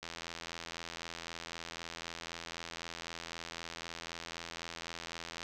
click train, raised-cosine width 0.2 ms, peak -24 dBFS, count 454, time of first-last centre 0.03-5.429 s, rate 83.9 Hz, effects none

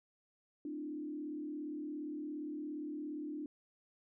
sine tone with frequency modulation, 299.6 Hz, D4, 35 cents sharp, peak -39 dBFS, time 0.65-3.46 s, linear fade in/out 2 ms, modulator 37.3 Hz, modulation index 0.79, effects none

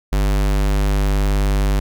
square tone, 49.71 Hz, G1, 25 cents sharp, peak -15 dBFS, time 0.12-1.8 s, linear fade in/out 10 ms, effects none

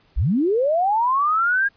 sine linear sweep, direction up, 35.05 to 1643 Hz, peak -16 dBFS, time 0.16-1.69 s, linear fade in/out 20 ms, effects pink hiss -59 dBFS RMS until 1.76 s + resampled to 11025 Hz

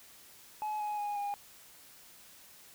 sine tone with pitch steps, 851 / 838.3 / 825.8 / 813.5 Hz, G#5 / G#5 / G#5 / G#5, +42 / +16 / -10 / -36 cents, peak -30 dBFS, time 0.62-1.34 s, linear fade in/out 0 ms, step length 180 ms, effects tanh soft clip ceiling -32 dBFS + white hiss -56 dBFS RMS until 2.74 s

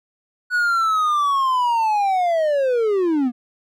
triangle linear sweep, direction down, 1480 to 233.1 Hz, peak -14 dBFS, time 0.5-3.32 s, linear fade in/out 50 ms, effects none

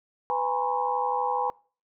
sine tone cluster, 498.5 / 820 / 938 / 1010 / 1094 Hz, B4 / G#5 / A#5 / B5 / C#6, +16 / -22 / +11 / +39 / -23 cents, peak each -31 / -27 / -31 / -32 / -36 dBFS, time 0.3-1.5 s, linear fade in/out 0 ms, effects noise-tail reverb RT60 0.4 s tail -24 dB re dry

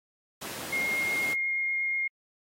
pink noise, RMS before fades -37 dBFS, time 0.41-1.34 s, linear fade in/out 10 ms
sine tone with vibrato, 2136 Hz, C7, 35 cents sharp, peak -26 dBFS, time 0.72-2.08 s, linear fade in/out 10 ms, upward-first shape triangle, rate 8.3 Hz, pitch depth 9 cents each way
effects high-pass 200 Hz 12 dB/octave + AAC 48 kbps

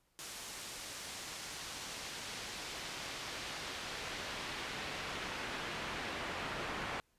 brown noise with band-pass filter sweep, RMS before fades -43 dBFS, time 0.19-7 s, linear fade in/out 0 ms, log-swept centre 8100 to 1900 Hz, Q 0.73, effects pink hiss -75 dBFS RMS until 7.18 s + resampled to 32000 Hz

